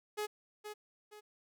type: tone with echo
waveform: sawtooth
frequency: 421.1 Hz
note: G#4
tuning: 24 cents sharp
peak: -31 dBFS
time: 0.17-0.27 s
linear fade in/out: 20 ms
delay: 470 ms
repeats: 2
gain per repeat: -8 dB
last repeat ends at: 1.21 s
effects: none